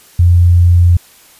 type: tone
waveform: sine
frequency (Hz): 87.31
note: F2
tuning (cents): 0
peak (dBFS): -4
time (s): 0.19-0.97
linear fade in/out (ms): 5
effects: white hiss -43 dBFS RMS until 1.39 s + resampled to 32000 Hz